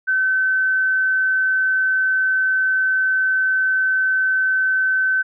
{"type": "tone", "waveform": "sine", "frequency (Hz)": 1529, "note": "G6", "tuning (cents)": -44, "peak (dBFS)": -15, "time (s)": [0.07, 5.23], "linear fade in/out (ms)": 20, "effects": []}